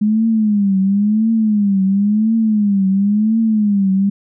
sine tone with vibrato, 207.7 Hz, G#3, in tune, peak -11 dBFS, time 0.01-4.1 s, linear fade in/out 10 ms, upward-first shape triangle, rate 0.96 Hz, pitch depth 160 cents each way, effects none

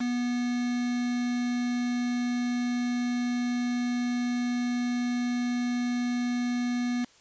triangle tone with quantisation, 244 Hz, B3, 21 cents flat, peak -24 dBFS, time 0-7.05 s, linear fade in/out 10 ms, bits 6, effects white hiss -58 dBFS RMS until 7.2 s + resampled to 16000 Hz

